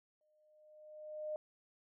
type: tone with exponential growth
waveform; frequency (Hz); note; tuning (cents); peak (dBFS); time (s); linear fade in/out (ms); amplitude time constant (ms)
sine; 611; D#5; -32; -36; 0.21-1.36; 1; 250
effects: none